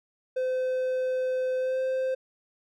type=tone with pitch glide; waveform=triangle; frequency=513 to 521.1 Hz; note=C5 to C5; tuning=-34 to -7 cents; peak=-23 dBFS; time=0.36-2.15 s; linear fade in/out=10 ms; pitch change=+27 cents; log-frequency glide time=1.58-1.8 s; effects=none